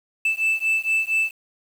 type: beating tone pair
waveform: sine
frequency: 2637 / 2641.3 Hz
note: E7 / E7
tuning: 0 / +3 cents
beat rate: 4.3 Hz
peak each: -20 dBFS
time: 0.25-1.31 s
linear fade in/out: 5 ms
effects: tanh soft clip ceiling -16 dBFS + 7-bit